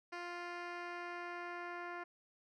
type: tone with low-pass filter sweep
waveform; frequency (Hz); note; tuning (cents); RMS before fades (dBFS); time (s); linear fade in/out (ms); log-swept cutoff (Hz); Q
10% pulse; 349.7; F4; +2; -45; 0.12-2.04; 10; 3900 to 1900; 0.98
effects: none